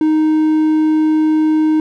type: tone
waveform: triangle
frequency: 311.1 Hz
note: D#4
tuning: in tune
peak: -8 dBFS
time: 0.01-1.8 s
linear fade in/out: 2 ms
effects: none